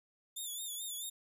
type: tone with vibrato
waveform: 5% pulse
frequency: 3535 Hz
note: A7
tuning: 7 cents sharp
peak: -32 dBFS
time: 0.36-1.1 s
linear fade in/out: 10 ms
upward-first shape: sine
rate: 4.6 Hz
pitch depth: 84 cents each way
effects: resampled to 32000 Hz